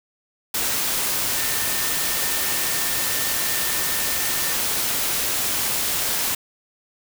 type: tone in noise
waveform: sine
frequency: 1804 Hz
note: A6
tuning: 43 cents sharp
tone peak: -34 dBFS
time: 1.37-4.53 s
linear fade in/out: 5 ms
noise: white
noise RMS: -23 dBFS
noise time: 0.54-6.35 s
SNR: -14 dB
effects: none